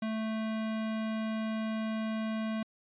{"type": "tone", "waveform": "square", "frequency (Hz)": 220, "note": "A3", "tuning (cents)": 0, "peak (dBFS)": -32, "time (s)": [0.02, 2.63], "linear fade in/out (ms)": 5, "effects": ["resampled to 8000 Hz"]}